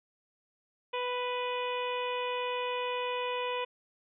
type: harmonic tone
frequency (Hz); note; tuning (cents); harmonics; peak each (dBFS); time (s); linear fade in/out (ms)
494.7; B4; +3; 1 / 2 / 3 / 4 / 5 / 6 / 7; -34 / -35 / -48 / -45 / -40 / -42 / -47; 0.93-3.65; 10
effects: none